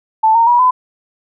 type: tone with pitch steps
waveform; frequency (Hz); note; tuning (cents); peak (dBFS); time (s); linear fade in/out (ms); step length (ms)
sine; 880 / 921.1 / 964.1 / 1009.1; A5 / A#5 / B5 / B5; 0 / -21 / -42 / +37; -7; 0.23-0.71; 10; 120
effects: none